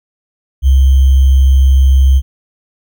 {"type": "tone with sample-and-hold", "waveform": "sine", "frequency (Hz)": 66.7, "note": "C2", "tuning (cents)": 34, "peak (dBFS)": -4, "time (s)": [0.62, 2.22], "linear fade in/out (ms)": 50, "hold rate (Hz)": 3150, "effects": []}